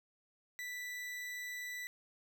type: tone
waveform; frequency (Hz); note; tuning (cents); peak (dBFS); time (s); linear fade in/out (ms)
40% pulse; 1975.5; B6; 0; -40; 0.59-1.87; 0
effects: none